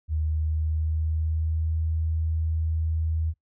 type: tone with pitch glide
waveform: sine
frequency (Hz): 77.78 to 80.06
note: D#2 to D#2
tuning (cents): 0 to +50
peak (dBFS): -23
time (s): 0.08-3.34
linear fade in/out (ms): 50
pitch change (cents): +50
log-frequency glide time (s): 0.29-1.77
effects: noise-tail reverb RT60 0.1 s tail -21 dB re dry